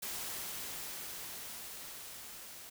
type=noise with level ramp; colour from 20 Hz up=white; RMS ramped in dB=-40 to -50 dBFS; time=0.02-2.7 s; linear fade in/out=10 ms; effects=none